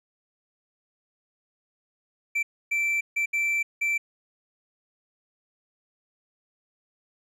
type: tone bursts at uneven times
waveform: triangle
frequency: 2337 Hz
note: D7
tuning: 9 cents flat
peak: -21 dBFS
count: 5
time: 2.35-2.43 / 2.71-3.01 / 3.16-3.26 / 3.33-3.63 / 3.81-3.98 s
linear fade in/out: 10 ms
effects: resampled to 32000 Hz

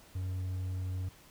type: tone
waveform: triangle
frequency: 92.5 Hz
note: F#2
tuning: in tune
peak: -31 dBFS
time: 0.15-1.09 s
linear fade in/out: 5 ms
effects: pink hiss -58 dBFS RMS until 1.3 s

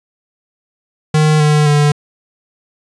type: tone with pitch steps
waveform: square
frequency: 153.8 / 150.46 / 147.19 Hz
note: D#3 / D3 / D3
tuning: -20 / +42 / +4 cents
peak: -9 dBFS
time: 1.14-1.92 s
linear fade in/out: 5 ms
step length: 260 ms
effects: resampled to 22050 Hz + 8-bit

